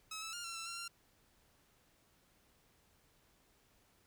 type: tone with pitch steps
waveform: 10% pulse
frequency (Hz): 1286 / 1314 / 1407 / 1357 / 1336 / 1370 / 1380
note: E6 / E6 / F6 / E6 / E6 / F6 / F6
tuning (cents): -43 / -6 / +12 / +50 / +23 / -34 / -21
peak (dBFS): -34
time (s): 0.11-0.88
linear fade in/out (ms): 5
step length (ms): 110
effects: pink hiss -71 dBFS RMS until 4.06 s